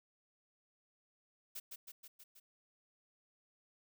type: noise with echo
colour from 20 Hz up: blue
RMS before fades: -45 dBFS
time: 1.55-1.6 s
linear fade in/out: 10 ms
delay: 160 ms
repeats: 5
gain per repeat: -3 dB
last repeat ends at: 2.4 s
effects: none